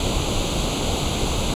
pink noise with comb filter, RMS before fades -22 dBFS, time 0-1.54 s, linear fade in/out 2 ms, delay 0.28 ms, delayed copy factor +0.8, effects low-pass 8000 Hz 12 dB/octave

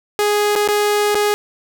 sawtooth tone with dropouts, 415.3 Hz, G#4, in tune, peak -10 dBFS, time 0.19-1.34 s, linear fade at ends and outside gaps 0 ms, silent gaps 0.553-0.56 / 0.676-0.687 / 1.146-1.153 s, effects none

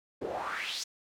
pink noise with band-pass filter sweep, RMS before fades -36 dBFS, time 0.21-0.84 s, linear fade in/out 10 ms, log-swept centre 350 to 5900 Hz, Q 3.4, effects none

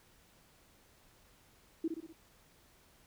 sine tone with echo, 325.1 Hz, E4, 24 cents flat, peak -30 dBFS, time 1.84-1.88 s, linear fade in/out 5 ms, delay 62 ms, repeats 4, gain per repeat -5 dB, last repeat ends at 2.128 s, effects pink hiss -65 dBFS RMS until 3.06 s

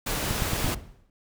pink noise, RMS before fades -29 dBFS, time 0.06-0.75 s, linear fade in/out 10 ms
click train, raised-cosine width 5 ms, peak -15 dBFS, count 4, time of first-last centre 0.31-0.645 s, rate 8.95 Hz
brown noise with exponential decay, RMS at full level -26 dBFS, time 0.65-1.1 s, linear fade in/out 1 ms, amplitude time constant 97 ms
effects none

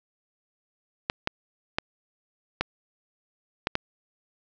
clicks, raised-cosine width 0.3 ms, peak -8 dBFS, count 6, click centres 1.099 / 1.274 / 1.785 / 2.61 / 3.671 / 3.754 s, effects resampled to 16000 Hz + 7-bit

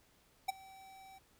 square tone with ADSR envelope, 770 Hz, G5, 31 cents flat, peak -30 dBFS, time 0.48-1.19 s, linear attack 12 ms, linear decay 16 ms, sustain -24 dB, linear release 15 ms, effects pink hiss -69 dBFS RMS until 1.39 s

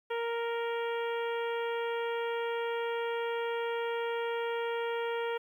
harmonic tone, 466.2 Hz, A#4, in tune, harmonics 1 / 2 / 3 / 4 / 5 / 6 / 7, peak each -32 / -38 / -42 / -44 / -46 / -48 / -49 dBFS, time 0.1-5.38 s, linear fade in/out 10 ms, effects 11-bit

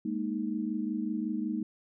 sine chord, Ab suspended second, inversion none, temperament equal, 207.7 / 233.1 / 311.1 Hz, Ab3 / Bb3 / Eb4, 0 / 0 / 0 cents, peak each -34 dBFS, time 0.05-1.63 s, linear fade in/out 5 ms, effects none

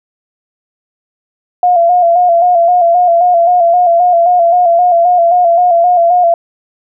sine tone with vibrato, 698 Hz, F5, 1 cent flat, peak -5 dBFS, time 1.63-6.34 s, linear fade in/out 2 ms, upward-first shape square, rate 3.8 Hz, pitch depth 47 cents each way, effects none

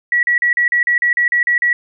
sine tone bursts, 1931 Hz, B6, 39 cents flat, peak -11 dBFS, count 11, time 0.12-1.73 s, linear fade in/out 2 ms, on 110 ms, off 40 ms, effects none

